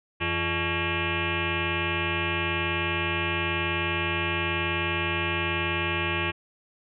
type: tone with frequency modulation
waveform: sine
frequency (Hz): 1374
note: F6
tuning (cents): -29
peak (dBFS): -24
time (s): 0.2-6.32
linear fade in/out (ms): 20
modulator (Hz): 257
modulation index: 5.9
effects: none